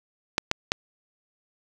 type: clicks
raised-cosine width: 0.2 ms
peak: -4 dBFS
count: 3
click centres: 0.381 / 0.514 / 0.719 s
effects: none